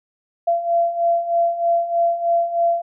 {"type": "beating tone pair", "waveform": "sine", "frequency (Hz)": [680, 683.2], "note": ["F5", "F5"], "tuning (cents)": [-46, -38], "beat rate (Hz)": 3.2, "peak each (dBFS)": [-22, -17], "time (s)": [0.47, 2.82], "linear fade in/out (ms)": 10, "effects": []}